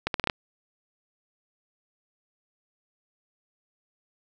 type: accelerating click train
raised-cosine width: 0.3 ms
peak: -9 dBFS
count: 6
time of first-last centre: 0.07-0.298 s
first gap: 72 ms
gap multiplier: 0.77
effects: none